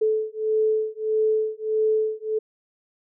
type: beating tone pair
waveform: sine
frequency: 434.1 / 435.7 Hz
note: A4 / A4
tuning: -23 / -17 cents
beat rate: 1.6 Hz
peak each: -23 dBFS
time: 0.01-2.39 s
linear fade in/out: 10 ms
effects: none